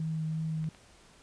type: tone with vibrato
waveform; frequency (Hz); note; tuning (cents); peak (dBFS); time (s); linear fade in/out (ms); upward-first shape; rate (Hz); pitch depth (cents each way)
sine; 158.6; D#3; +33; -30; 0-0.69; 2; sine; 2.9; 11
type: clicks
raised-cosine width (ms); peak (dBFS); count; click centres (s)
0.3; -36; 2; 0.642 / 0.748
effects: pink hiss -58 dBFS RMS until 1.22 s + resampled to 22050 Hz